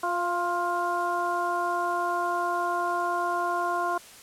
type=harmonic tone with a mistuned harmonic; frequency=351.9 Hz; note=F4; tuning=13 cents sharp; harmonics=1 / 2 / 3 / 4; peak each=-33 / -29 / -28 / -33 dBFS; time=0.03-3.98 s; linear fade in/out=5 ms; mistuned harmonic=2; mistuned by=-24 cents; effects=white hiss -48 dBFS RMS until 4.22 s + low-pass 11000 Hz 12 dB/octave